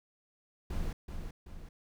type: noise with echo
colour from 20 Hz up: brown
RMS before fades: -34 dBFS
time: 0.7-0.93 s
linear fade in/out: 5 ms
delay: 380 ms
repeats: 2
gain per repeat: -6 dB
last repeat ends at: 1.69 s
effects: none

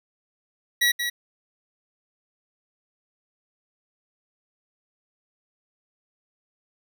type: tone with echo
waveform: 25% pulse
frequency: 1925 Hz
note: B6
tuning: 45 cents flat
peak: -14 dBFS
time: 0.81-0.92 s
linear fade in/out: 10 ms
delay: 180 ms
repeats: 1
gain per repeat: -7 dB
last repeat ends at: 1.1 s
effects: none

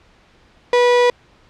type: tone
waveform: 35% pulse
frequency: 488 Hz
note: B4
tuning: 21 cents flat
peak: -9 dBFS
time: 0.73-1.1 s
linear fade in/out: 2 ms
effects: pink hiss -52 dBFS RMS until 1.49 s + low-pass 4000 Hz 12 dB/octave

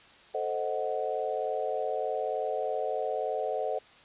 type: chord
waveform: sine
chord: A diminished seventh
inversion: none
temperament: equal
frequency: 440 / 523.3 / 622.3 / 740 Hz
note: A4 / C5 / Eb5 / Gb5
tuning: 0 / 0 / 0 / 0 cents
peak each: -34 dBFS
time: 0.34-3.79 s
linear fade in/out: 10 ms
effects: white hiss -55 dBFS RMS until 4.04 s + resampled to 8000 Hz

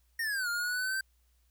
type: linear two-way sweep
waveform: square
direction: down then up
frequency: 1870 to 1400 to 1566 Hz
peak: -31 dBFS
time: 0.19-1.01 s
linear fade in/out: 5 ms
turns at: 0.49 s
effects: added 60 Hz sine -66 dBFS peak until 1.5 s + white hiss -75 dBFS RMS until 1.5 s

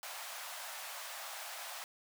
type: high-pass noise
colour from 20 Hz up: pink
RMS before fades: -45 dBFS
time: 0.03-1.84 s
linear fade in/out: 0 ms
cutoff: 620 Hz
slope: 48 dB/octave
effects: none

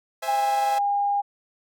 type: chord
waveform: sawtooth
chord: C augmented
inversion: none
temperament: equal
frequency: 523.3 / 659.3 / 830.6 Hz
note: C5 / E5 / G#5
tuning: 0 / 0 / 0 cents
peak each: -32 / -28 / -31 dBFS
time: 0.22-0.79 s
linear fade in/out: 10 ms
type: tone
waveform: sine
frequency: 810 Hz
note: G#5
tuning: 43 cents flat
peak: -20 dBFS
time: 0.27-1.22 s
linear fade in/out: 20 ms
effects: none

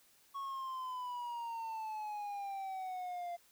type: exponential sweep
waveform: triangle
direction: down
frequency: 1110 to 690 Hz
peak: -37 dBFS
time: 0.34-3.37 s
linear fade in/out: 20 ms
effects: white hiss -67 dBFS RMS until 3.51 s

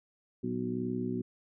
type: harmonic tone with a mistuned harmonic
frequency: 61.74 Hz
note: B1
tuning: in tune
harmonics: 2 / 3 / 4 / 5 / 6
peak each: -40 / -38 / -34 / -43 / -37 dBFS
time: 0.43-1.22 s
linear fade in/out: 10 ms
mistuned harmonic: 2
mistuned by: -86 cents
effects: none

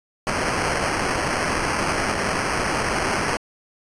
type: noise with sample-and-hold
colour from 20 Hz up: violet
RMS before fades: -23 dBFS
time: 0.27-3.37 s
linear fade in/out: 0 ms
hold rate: 3675 Hz
effects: resampled to 22050 Hz

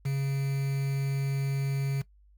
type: tone with quantisation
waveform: triangle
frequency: 137.4 Hz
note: C#3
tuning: 15 cents flat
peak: -24 dBFS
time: 0.05-2.02 s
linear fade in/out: 10 ms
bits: 7
effects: noise-tail reverb RT60 0.1 s tail -19 dB re dry + added 50 Hz sine -56 dBFS peak until 2.37 s

